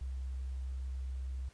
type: tone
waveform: sine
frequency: 65.1 Hz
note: C2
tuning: 8 cents flat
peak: -36 dBFS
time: 0.01-1.49 s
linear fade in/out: 5 ms
effects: pink hiss -64 dBFS RMS until 1.53 s + resampled to 22050 Hz